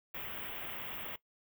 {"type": "band-stop noise", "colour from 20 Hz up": "white", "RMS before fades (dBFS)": -42, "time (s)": [0.14, 1.16], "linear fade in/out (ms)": 5, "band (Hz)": [3400, 15000], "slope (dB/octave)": 96, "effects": ["noise-tail reverb RT60 0.1 s tail -18 dB re dry"]}